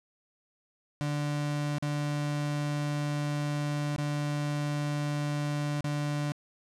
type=tone with dropouts; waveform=35% pulse; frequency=146.83 Hz; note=D3; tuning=in tune; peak=-27 dBFS; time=1.01-6.32 s; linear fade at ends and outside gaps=0 ms; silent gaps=1.784-1.825 / 3.962-3.982 / 5.807-5.843 s; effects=low-pass 9000 Hz 12 dB/octave